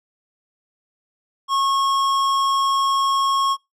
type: tone with hard clipping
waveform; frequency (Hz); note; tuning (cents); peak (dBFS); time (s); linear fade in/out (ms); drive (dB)
sine; 1092; C#6; -26; -19; 1.48-3.57; 50; 13
effects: noise-tail reverb RT60 0.2 s tail -23 dB re dry